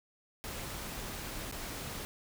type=noise with dropouts; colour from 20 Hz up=pink; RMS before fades=-41 dBFS; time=0.44-2.05 s; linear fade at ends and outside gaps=0 ms; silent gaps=1.514-1.524 s; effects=none